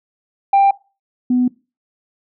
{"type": "tone pair in turn", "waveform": "sine", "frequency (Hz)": [791, 249.1], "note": ["G5", "B3"], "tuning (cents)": [15, 15], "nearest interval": "octave + minor sixth", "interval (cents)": 2000, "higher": "first", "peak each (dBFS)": [-6, -11], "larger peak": "first", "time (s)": [[0.53, 0.71], [1.3, 1.48]], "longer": "neither", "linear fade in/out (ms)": 5, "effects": ["noise-tail reverb RT60 0.3 s tail -22 dB re dry", "tanh soft clip ceiling -7 dBFS"]}